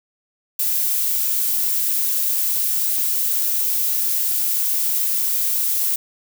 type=noise; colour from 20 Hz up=violet; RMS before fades=-20 dBFS; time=0.59-5.96 s; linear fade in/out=5 ms; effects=none